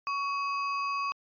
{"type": "tone with sample-and-hold", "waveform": "sine", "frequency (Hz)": 1121, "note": "C#6", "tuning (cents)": 19, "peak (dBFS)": -28, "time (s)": [0.07, 1.12], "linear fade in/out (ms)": 0, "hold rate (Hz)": 3675, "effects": ["resampled to 11025 Hz"]}